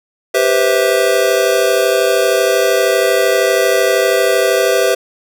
square chord, C major seventh, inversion second, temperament just, 392.4 / 490.5 / 523.3 / 654.1 Hz, G4 / B4 / C5 / E5, +2 / -12 / 0 / -14 cents, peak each -17 dBFS, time 0.34-4.95 s, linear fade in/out 10 ms, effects none

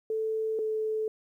sine tone pair in turn, 440 / 435.4 Hz, A4 / A4, 0 / -18 cents, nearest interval unison, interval 18 cents, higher first, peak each -27 dBFS, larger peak neither, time 0.1-0.59 / 0.59-1.08 s, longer neither, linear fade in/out 2 ms, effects 11-bit

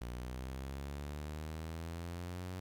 sawtooth linear sweep, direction up, 59 to 92.5 Hz, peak -37 dBFS, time 0.01-2.6 s, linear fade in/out 5 ms, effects 12-bit

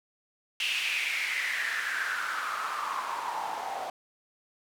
white noise with band-pass filter sweep, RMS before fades -32 dBFS, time 0.6-3.9 s, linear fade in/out 2 ms, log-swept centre 2800 to 740 Hz, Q 5.9, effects none

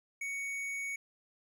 sine tone with tanh clipping, 2231 Hz, C#7, 11 cents sharp, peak -37 dBFS, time 0.21-0.96 s, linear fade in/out 5 ms, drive 12 dB, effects none

